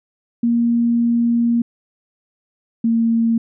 sine tone pair in turn, 235.1 / 229.1 Hz, A#3 / A#3, +15 / -30 cents, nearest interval unison, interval 45 cents, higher first, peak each -13 / -13 dBFS, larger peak neither, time 0.43-1.62 / 2.84-3.38 s, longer first, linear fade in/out 5 ms, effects none

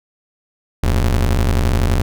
40% pulse ring-modulated tone, 60.8 Hz, B1, 26 cents flat, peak -9 dBFS, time 0.83-2.02 s, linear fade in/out 5 ms, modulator 24.6 Hz, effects none

